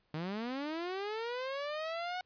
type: linear sweep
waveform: sawtooth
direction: up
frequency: 149.2 to 740 Hz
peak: -32 dBFS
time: 0.14-2.21 s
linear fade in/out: 2 ms
effects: pink hiss -75 dBFS RMS until 2.25 s + resampled to 11025 Hz